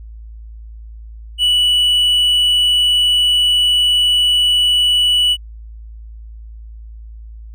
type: tone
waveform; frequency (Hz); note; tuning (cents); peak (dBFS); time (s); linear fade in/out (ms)
triangle; 2953; F#7; -4; -9; 1.38-5.37; 50
effects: added 55 Hz sine -31 dBFS peak until 7.54 s